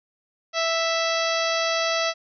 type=harmonic tone; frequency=659.3 Hz; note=E5; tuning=in tune; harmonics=1 / 2 / 3 / 4 / 5 / 6 / 7 / 8 / 9; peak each=-25 / -28 / -30 / -31 / -32 / -33 / -33 / -34 / -35 dBFS; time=0.53-2.14 s; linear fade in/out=50 ms; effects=none